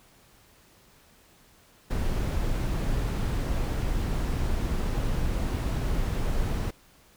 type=noise; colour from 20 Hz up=brown; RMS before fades=-27 dBFS; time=1.9-6.71 s; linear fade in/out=10 ms; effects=pink hiss -58 dBFS RMS until 7.16 s